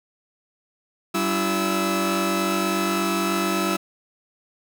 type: tone cluster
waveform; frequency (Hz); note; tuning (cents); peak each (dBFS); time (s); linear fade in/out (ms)
sawtooth; 192.7 / 288.8 / 336.6 / 1303; G3 / D4 / E4 / E6; -29 / -29 / +36 / -20; -22 / -27 / -21 / -23; 1.14-3.77; 10
effects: none